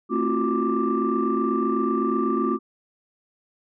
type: tone cluster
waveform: sine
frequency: 223.4 / 266.3 / 340.4 / 368.4 / 1177 Hz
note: A3 / C4 / F4 / F#4 / D6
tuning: +27 / +31 / -44 / -7 / +3 cents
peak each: -26 dBFS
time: 0.09-2.59 s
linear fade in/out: 50 ms
effects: tanh soft clip ceiling -12 dBFS